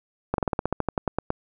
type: slowing click train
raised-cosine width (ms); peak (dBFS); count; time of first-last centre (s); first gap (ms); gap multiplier
1; -9; 14; 0.34-1.304; 42; 1.09
effects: none